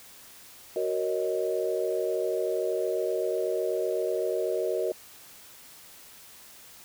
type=chord; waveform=sine; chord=D# minor seventh; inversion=first; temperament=equal with one note detuned; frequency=373.2 / 466.2 / 554.4 / 622.3 Hz; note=F#4 / A#4 / C#5 / D#5; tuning=+15 / 0 / 0 / 0 cents; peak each=-30 / -30 / -35 / -31 dBFS; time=0.76-4.92 s; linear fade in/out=2 ms; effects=white hiss -50 dBFS RMS until 6.84 s